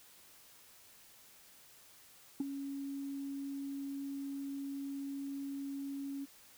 sine tone with ADSR envelope, 277.2 Hz, C#4, in tune, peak -27 dBFS, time 2.4-6.26 s, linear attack 4 ms, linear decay 21 ms, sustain -11 dB, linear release 24 ms, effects tanh soft clip ceiling -29 dBFS + white hiss -60 dBFS RMS until 6.57 s

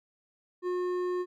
sine tone with hard clipping, 360 Hz, F#4, 47 cents flat, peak -30 dBFS, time 0.62-1.26 s, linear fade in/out 50 ms, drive 8 dB, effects none

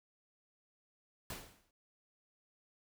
pink noise with exponential decay, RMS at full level -41 dBFS, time 1.3-1.71 s, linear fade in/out 2 ms, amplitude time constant 87 ms, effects none

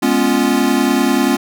square chord, C# dominant seventh, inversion second, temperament equal, 207.7 / 246.9 / 277.2 / 349.2 Hz, G#3 / B3 / C#4 / E#4, 0 / 0 / 0 / 0 cents, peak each -21 / -17 / -17 / -20 dBFS, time 0.02-1.37 s, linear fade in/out 10 ms, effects none

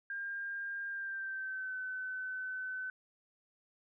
sine tone with pitch glide, 1604 to 1516.6 Hz, G6 to F#6, +39 to +42 cents, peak -37 dBFS, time 0.1-2.9 s, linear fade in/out 2 ms, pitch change -97 cents, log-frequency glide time 0.88-1.76 s, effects none

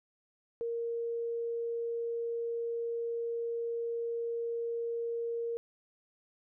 sine tone, 465.9 Hz, A#4, 1 cent flat, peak -32 dBFS, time 0.61-5.57 s, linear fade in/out 0 ms, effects none

